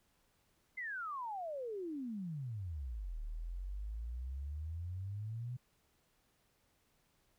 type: exponential two-way sweep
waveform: sine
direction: down then up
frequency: 2100 to 36.9 to 126.6 Hz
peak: -39 dBFS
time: 0.77-5.57 s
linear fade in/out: 10 ms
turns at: 3.2 s
effects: pink hiss -75 dBFS RMS until 7.38 s